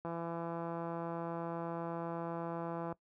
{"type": "click train", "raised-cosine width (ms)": 1, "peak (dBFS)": -27, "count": 484, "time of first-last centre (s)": [0.05, 2.925], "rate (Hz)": 168, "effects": ["noise-tail reverb RT60 0.1 s tail -20 dB re dry", "high-pass 60 Hz 12 dB/octave"]}